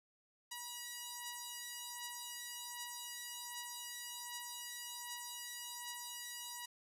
5% pulse beating tone pair, 964 / 965.3 Hz, B5 / B5, -42 / -40 cents, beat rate 1.3 Hz, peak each -38 / -34 dBFS, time 0.51-6.66 s, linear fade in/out 10 ms, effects none

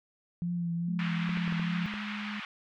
sine tone with vibrato, 171.9 Hz, F3, 27 cents flat, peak -29 dBFS, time 0.42-1.86 s, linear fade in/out 0 ms, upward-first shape triangle, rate 2.4 Hz, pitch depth 36 cents each way
sine tone with pitch glide, 210 to 208.3 Hz, G#3 to G#3, +19 to +5 cents, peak -36 dBFS, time 0.88-2.4 s, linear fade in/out 5 ms, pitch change -14 cents, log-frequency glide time 1.15-2.12 s
white band-pass noise, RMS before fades -40 dBFS, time 0.99-2.45 s, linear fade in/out 2 ms, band 1000 to 2800 Hz, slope 24 dB/octave
clicks, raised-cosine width 2 ms, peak -32 dBFS, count 6, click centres 1.292 / 1.372 / 1.478 / 1.524 / 1.597 / 1.939 s
effects none

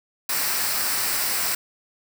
white noise with comb filter, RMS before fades -24 dBFS, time 0.29-1.55 s, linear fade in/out 5 ms, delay 0.3 ms, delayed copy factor -0.5, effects none

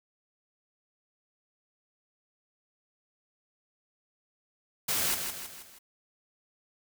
white noise with echo, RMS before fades -29 dBFS, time 4.88-5.15 s, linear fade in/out 10 ms, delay 160 ms, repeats 4, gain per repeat -6 dB, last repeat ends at 5.79 s, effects none

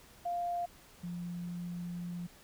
sine tone pair in turn, 698.5 / 174.62 Hz, F5 / F3, 0 / 0 cents, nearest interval 2 octaves, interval 2400 cents, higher first, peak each -32 / -37 dBFS, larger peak first, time 0.25-0.66 / 1.03-2.27 s, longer second, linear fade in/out 10 ms, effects pink hiss -58 dBFS RMS until 2.43 s

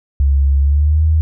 sine tone with pitch glide, 69.3 to 78.69 Hz, C#2 to D#2, 0 to +20 cents, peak -9 dBFS, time 0.2-1.21 s, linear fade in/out 0 ms, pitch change +220 cents, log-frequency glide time 0.6-1.04 s, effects none

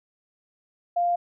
sine tone, 698.5 Hz, F5, in tune, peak -20 dBFS, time 0.96-1.16 s, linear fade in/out 10 ms, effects none

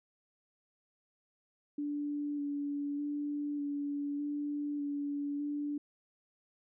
sine tone with vibrato, 289.2 Hz, D4, 27 cents flat, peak -33 dBFS, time 1.78-5.78 s, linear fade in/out 5 ms, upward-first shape square, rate 0.83 Hz, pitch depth 14 cents each way, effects none

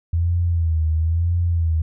sine tone with vibrato, 82.8 Hz, E2, 8 cents sharp, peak -16 dBFS, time 0.13-1.82 s, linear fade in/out 5 ms, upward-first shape sine, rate 1 Hz, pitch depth 81 cents each way, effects none

